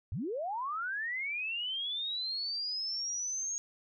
sine linear sweep, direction up, 70.9 to 6600 Hz, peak -33 dBFS, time 0.12-3.58 s, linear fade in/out 0 ms, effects none

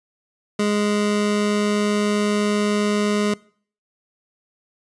25% pulse tone, 207.7 Hz, G#3, in tune, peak -14 dBFS, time 0.59-3.34 s, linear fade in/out 5 ms, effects noise-tail reverb RT60 0.5 s tail -23 dB re dry + resampled to 22050 Hz

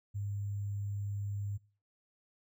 sine tone with sample-and-hold, 101.2 Hz, G#2, 44 cents flat, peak -34 dBFS, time 0.14-1.58 s, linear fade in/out 20 ms, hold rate 7350 Hz, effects noise-tail reverb RT60 0.4 s tail -23 dB re dry

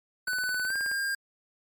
square tone with pitch glide, 1498 to 1605.5 Hz, F#6 to G6, +21 to +41 cents, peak -28 dBFS, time 0.27-1.15 s, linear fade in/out 5 ms, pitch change +120 cents, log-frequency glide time 0.65-0.75 s
click train, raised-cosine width 0.5 ms, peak -28 dBFS, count 13, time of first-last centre 0.28-0.915 s, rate 18.9 Hz
effects MP3 96 kbps

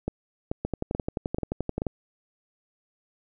two click trains, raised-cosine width 2 ms, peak -14 / -14 dBFS, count 5 / 15, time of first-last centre 0.08-1.819 / 0.65-1.867 s, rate 2.3 / 11.5 Hz, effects none

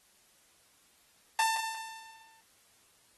sawtooth tone with exponential decay, 893 Hz, A5, 25 cents sharp, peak -20 dBFS, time 1.39-2.41 s, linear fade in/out 2 ms, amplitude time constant 220 ms, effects white hiss -65 dBFS RMS until 3.17 s + AAC 32 kbps

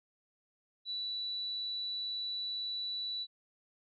sine tone, 3951 Hz, B7, in tune, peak -35 dBFS, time 0.85-3.27 s, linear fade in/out 50 ms, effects none

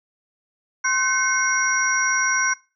sine tone cluster, 1051 / 1527 / 2158 / 5720 Hz, C6 / G6 / C#7 / F8, +7 / -46 / -47 / +41 cents, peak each -26 / -21 / -26 / -24 dBFS, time 0.84-2.54 s, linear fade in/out 10 ms, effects noise-tail reverb RT60 0.3 s tail -21 dB re dry

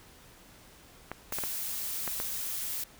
clicks, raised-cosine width 0.5 ms, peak -20 dBFS, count 6, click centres 1.116 / 1.324 / 1.386 / 1.437 / 2.077 / 2.201 s
blue noise, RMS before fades -35 dBFS, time 1.32-2.84 s, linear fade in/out 5 ms
effects pink hiss -55 dBFS RMS until 2.99 s

